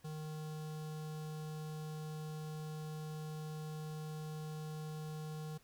square tone with notch filter, 154.6 Hz, D#3, 11 cents flat, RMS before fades -44 dBFS, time 0.04-5.58 s, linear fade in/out 10 ms, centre 2100 Hz, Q 1.5, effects pink hiss -68 dBFS RMS until 5.63 s

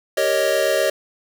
square chord, Eb dominant seventh, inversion first, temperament equal, 392 / 466.2 / 554.4 / 622.3 Hz, G4 / Bb4 / Db5 / Eb5, 0 / 0 / 0 / 0 cents, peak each -26 / -27 / -21 / -21 dBFS, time 0.17-0.9 s, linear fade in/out 5 ms, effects none

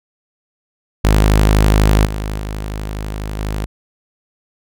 sawtooth tone with level steps, 52.1 Hz, G#1, 6 cents sharp, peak -5 / -16 / -18 / -15 dBFS, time 1.04-3.66 s, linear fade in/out 10 ms, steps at 2.05 / 2.39 / 3.39 s, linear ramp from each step 2 ms, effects none

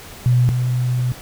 sine tone pair in turn, 123.47 / 124.69 Hz, B2 / B2, 0 / +17 cents, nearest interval unison, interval 17 cents, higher second, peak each -11 / -16 dBFS, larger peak first, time 0.26-0.49 / 0.49-1.12 s, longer second, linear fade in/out 0 ms, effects pink hiss -38 dBFS RMS until 1.21 s

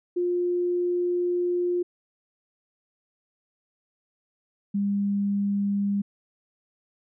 sine tone pair in turn, 353.8 / 201 Hz, F4 / G3, +23 / +44 cents, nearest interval minor seventh, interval 979 cents, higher first, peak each -22 dBFS, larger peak neither, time 0.16-1.83 / 4.74-6.02 s, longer first, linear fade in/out 10 ms, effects none

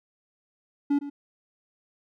triangle tone with echo, 285.2 Hz, C#4, 49 cents sharp, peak -18 dBFS, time 0.9-0.99 s, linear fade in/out 10 ms, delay 110 ms, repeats 1, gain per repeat -13 dB, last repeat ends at 1.1 s, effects none

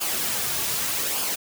white noise with flanger, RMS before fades -26 dBFS, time 0-1.36 s, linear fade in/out 20 ms, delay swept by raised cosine 0.51 to 4.01 ms, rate 0.83 Hz, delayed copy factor -0.5, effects none

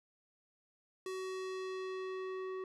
square tone with low-pass filter sweep, 375.9 Hz, F#4, 27 cents sharp, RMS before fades -41 dBFS, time 1.06-2.64 s, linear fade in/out 2 ms, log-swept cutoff 10000 to 1600 Hz, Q 0.78, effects none

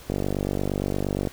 click train, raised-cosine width 2 ms, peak -12 dBFS, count 58, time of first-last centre 0.1-1.273 s, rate 48.6 Hz, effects pink hiss -46 dBFS RMS until 1.32 s

